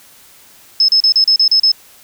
sine tone bursts, 5200 Hz, E8, 24 cents flat, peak -7 dBFS, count 8, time 0.8-1.717 s, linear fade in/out 2 ms, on 84 ms, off 35 ms, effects white hiss -44 dBFS RMS until 2.03 s

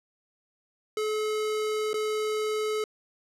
square tone with dropouts, 429.3 Hz, A4, 43 cents flat, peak -27 dBFS, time 0.97-2.84 s, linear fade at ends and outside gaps 2 ms, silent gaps 1.932-1.941 s, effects low-pass 10000 Hz 12 dB/octave

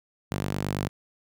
sawtooth tone with high-pass filter, 49.16 Hz, G1, 6 cents sharp, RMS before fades -30 dBFS, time 0.31-0.89 s, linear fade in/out 10 ms, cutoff 130 Hz, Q 1.2, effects none

